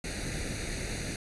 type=noise with comb filter; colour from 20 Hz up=pink; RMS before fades=-35 dBFS; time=0.04-1.16 s; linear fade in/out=2 ms; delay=0.47 ms; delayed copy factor=+0.8; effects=resampled to 24000 Hz